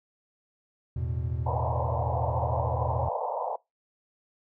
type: chord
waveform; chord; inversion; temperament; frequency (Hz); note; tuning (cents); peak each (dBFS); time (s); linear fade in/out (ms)
triangle; E suspended fourth; none; equal with one note detuned; 82.07 / 110 / 123.47; E2 / A2 / B2; -7 / 0 / 0; -29 / -33 / -30; 0.96-3.09; 5
type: band-pass noise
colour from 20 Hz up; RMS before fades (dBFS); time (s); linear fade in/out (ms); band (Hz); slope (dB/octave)
white; -31; 1.46-3.56; 5; 470 to 1000; 96
effects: noise-tail reverb RT60 0.2 s tail -23 dB re dry